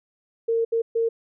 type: tone bursts at uneven times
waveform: sine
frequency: 457.8 Hz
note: A#4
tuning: 31 cents flat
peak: -19 dBFS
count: 3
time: 0.48-0.65 / 0.72-0.82 / 0.95-1.09 s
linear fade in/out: 10 ms
effects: none